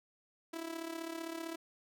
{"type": "tone with amplitude modulation", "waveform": "sawtooth", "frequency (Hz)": 329.4, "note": "E4", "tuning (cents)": -1, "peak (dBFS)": -33, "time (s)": [0.53, 1.56], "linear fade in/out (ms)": 10, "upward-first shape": "sine", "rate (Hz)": 35.5, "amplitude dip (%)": 70, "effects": []}